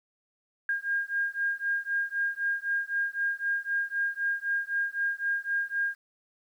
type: beating tone pair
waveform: sine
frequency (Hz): 1614 / 1617.9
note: G#6 / G#6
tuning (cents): -50 / -46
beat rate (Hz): 3.9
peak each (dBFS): -30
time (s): 0.69-5.95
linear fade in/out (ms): 2
effects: 10-bit